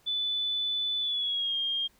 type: tone with pitch glide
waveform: sine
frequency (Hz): 3490 to 3219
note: A7 to G7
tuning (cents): -15 to +45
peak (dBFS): -27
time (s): 0.06-1.88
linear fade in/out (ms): 20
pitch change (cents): -140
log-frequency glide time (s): 1-1.56
effects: pink hiss -64 dBFS RMS until 1.99 s